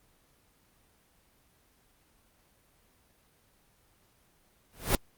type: noise with exponential growth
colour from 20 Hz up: pink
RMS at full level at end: -21 dBFS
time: 4.73-4.95 s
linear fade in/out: 1 ms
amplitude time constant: 47 ms
effects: pink hiss -66 dBFS RMS until 5.17 s + Opus 24 kbps